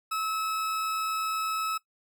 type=tone; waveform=40% pulse; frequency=1296 Hz; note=E6; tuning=30 cents flat; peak=-27 dBFS; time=0.11-1.78 s; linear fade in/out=10 ms; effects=noise-tail reverb RT60 0.1 s tail -19 dB re dry